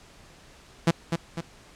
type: tone with echo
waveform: sawtooth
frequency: 166.8 Hz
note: E3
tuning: 21 cents sharp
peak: -13 dBFS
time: 0.87-0.91 s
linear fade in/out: 5 ms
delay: 250 ms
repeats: 2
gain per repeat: -6 dB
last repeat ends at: 1.41 s
effects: pink hiss -52 dBFS RMS until 1.75 s + low-pass 8000 Hz 12 dB/octave